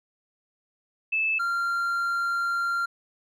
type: tone pair in turn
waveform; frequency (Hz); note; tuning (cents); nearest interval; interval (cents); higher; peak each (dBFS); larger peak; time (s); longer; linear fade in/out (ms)
sine / triangle; 2622 / 1384.6; E7 / F6; -10 / -15; major seventh; 1105; first; -22; neither; 1.12-1.39 / 1.39-2.86; second; 10
effects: none